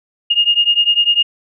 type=beating tone pair; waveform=sine; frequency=2839 / 2849 Hz; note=F7 / F7; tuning=+28 / +34 cents; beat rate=10 Hz; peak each=-13 / -14 dBFS; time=0.3-1.23 s; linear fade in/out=10 ms; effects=none